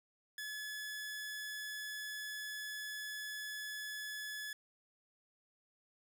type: tone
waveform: sawtooth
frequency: 1710 Hz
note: A6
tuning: 50 cents flat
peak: -38 dBFS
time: 0.38-4.53 s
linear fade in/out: 2 ms
effects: none